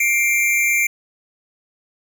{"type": "tone pair together", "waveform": "square", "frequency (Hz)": [2121, 2349], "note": ["C7", "D7"], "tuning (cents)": [23, 0], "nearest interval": "major second", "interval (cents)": 177, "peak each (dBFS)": [-21, -17], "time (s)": [0, 0.87], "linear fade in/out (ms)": 5, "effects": []}